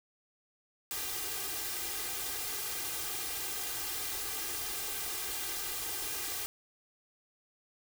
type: noise with comb filter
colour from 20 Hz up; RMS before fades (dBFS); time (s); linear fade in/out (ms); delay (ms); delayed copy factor
white; -37; 0.91-6.46; 0; 2.5; +1
effects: none